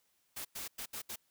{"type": "noise bursts at uneven times", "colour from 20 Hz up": "white", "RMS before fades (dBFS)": -42, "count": 5, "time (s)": [[0.36, 0.45], [0.55, 0.68], [0.78, 0.86], [0.93, 1.02], [1.09, 1.16]], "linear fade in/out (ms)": 10, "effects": ["white hiss -75 dBFS RMS until 1.3 s"]}